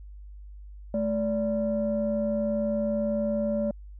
sine tone pair together, 216.9 / 579.1 Hz, A3 / D5, -25 / -24 cents, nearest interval octave + perfect fourth, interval 1701 cents, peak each -26 dBFS, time 0.94-3.71 s, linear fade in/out 2 ms, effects tanh soft clip ceiling -18 dBFS + added 50 Hz sine -41 dBFS peak until 3.99 s

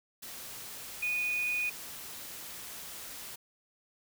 sine tone in noise, 2475 Hz, D#7, 10 cents flat, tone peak -29 dBFS, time 1.02-1.7 s, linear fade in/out 10 ms, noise white, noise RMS -44 dBFS, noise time 0.22-3.36 s, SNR +12 dB, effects none

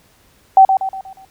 sine tone with echo, 769 Hz, G5, 33 cents flat, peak -3 dBFS, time 0.57-0.65 s, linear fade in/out 2 ms, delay 120 ms, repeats 5, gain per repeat -7 dB, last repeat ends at 1.25 s, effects pink hiss -53 dBFS RMS until 1.3 s

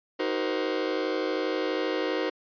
40% pulse chord, C half-diminished seventh, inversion first, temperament just, 314 / 376.7 / 470.9 / 523.3 Hz, Eb4 / Gb4 / Bb4 / C5, +16 / +31 / +18 / 0 cents, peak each -31 dBFS, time 0.19-2.3 s, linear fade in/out 10 ms, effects resampled to 11025 Hz

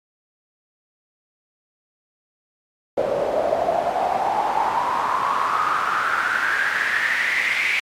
pink noise with band-pass filter sweep, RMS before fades -21 dBFS, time 2.97-7.8 s, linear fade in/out 5 ms, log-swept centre 540 to 2300 Hz, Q 7.3, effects MP3 96 kbps

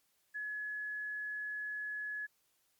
sine tone, 1697 Hz, G#6, 37 cents sharp, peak -37 dBFS, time 0.34-2.27 s, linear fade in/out 20 ms, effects white hiss -75 dBFS RMS until 2.79 s + MP3 96 kbps

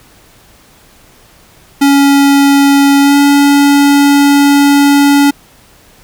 square tone with pitch glide, 280 to 283.7 Hz, C#4 to C#4, +18 to +40 cents, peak -5 dBFS, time 1.81-5.31 s, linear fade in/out 10 ms, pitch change +22 cents, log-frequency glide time 3.01-3.16 s, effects pink hiss -43 dBFS RMS until 6.03 s

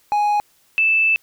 triangle / sine tone pair in turn, 830.6 / 2637 Hz, G#5 / E7, 0 / 0 cents, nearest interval octave + minor sixth, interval 2000 cents, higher second, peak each -13 dBFS, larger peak neither, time 0.12-0.4 / 0.78-1.16 s, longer second, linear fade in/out 0 ms, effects white hiss -58 dBFS RMS until 1.22 s

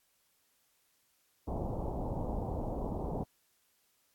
pink low-pass noise, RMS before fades -36 dBFS, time 1.47-3.24 s, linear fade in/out 10 ms, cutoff 910 Hz, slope 48 dB/octave, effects white hiss -73 dBFS RMS until 4.14 s + AAC 64 kbps

